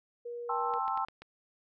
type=tone; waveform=sine; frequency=477.4 Hz; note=A#4; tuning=41 cents sharp; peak=-37 dBFS; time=0.25-0.79 s; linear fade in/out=10 ms
type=chord; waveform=sine; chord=A minor seventh; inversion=third; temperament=just; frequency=792 / 880 / 1056 / 1320 Hz; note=G5 / A5 / C6 / E6; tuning=+18 / 0 / +16 / +2 cents; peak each=-35 dBFS; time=0.49-1.05 s; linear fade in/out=5 ms
type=clicks; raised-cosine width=0.3 ms; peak=-31 dBFS; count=5; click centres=0.738 / 0.88 / 0.975 / 1.085 / 1.22 s
effects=none